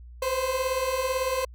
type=beating tone pair; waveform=30% pulse; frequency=507 / 525 Hz; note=B4 / C5; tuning=+45 / +6 cents; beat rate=18 Hz; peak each=-27 / -24 dBFS; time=0.22-1.45 s; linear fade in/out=5 ms; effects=added 60 Hz sine -42 dBFS peak until 1.54 s